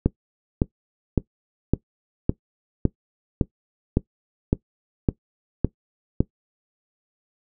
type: click train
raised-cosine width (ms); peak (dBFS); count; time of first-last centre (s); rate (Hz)
3; -4; 12; 0.06-6.205; 1.79
effects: noise-tail reverb RT60 0.1 s tail -19 dB re dry